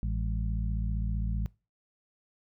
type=harmonic tone with a mistuned harmonic; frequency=55.4 Hz; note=A1; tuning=13 cents sharp; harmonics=1 / 2 / 3 / 4; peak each=-29 / -35 / -39 / -41 dBFS; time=0.03-1.46 s; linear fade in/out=0 ms; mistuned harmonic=4; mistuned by=-130 cents; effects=noise-tail reverb RT60 0.3 s tail -22 dB re dry